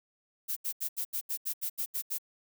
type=noise bursts; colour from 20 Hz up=violet; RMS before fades=-33 dBFS; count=11; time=0.48-2.185 s; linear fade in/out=20 ms; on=85 ms; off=77 ms; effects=none